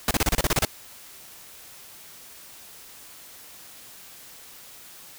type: noise bursts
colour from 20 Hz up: pink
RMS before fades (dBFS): -21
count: 10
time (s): 0.08-0.65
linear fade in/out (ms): 2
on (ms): 30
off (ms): 30
effects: white hiss -46 dBFS RMS until 5.18 s